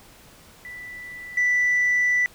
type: tone with level steps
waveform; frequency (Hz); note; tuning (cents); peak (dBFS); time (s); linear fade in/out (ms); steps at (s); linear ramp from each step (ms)
sine; 1975.5; B6; 0; -35 / -16; 0.65-2.26; 0; 1.37; 5
effects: tanh soft clip ceiling -15 dBFS + pink hiss -50 dBFS RMS until 2.34 s